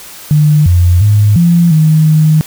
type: tone with pitch steps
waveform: sine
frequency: 150.2 / 88.2 / 104.3 / 171.1 / 156.2 / 155.3 Hz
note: D3 / F2 / G#2 / F3 / D#3 / D#3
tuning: +39 / +18 / +8 / -35 / +7 / -3 cents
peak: -4 dBFS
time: 0.31-2.41 s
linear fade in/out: 0 ms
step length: 350 ms
effects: white hiss -31 dBFS RMS until 2.46 s